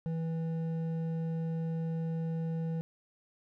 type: tone with hard clipping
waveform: sine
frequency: 163.4 Hz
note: E3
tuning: 15 cents flat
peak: -33 dBFS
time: 0.06-2.81 s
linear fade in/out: 0 ms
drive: 7 dB
effects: none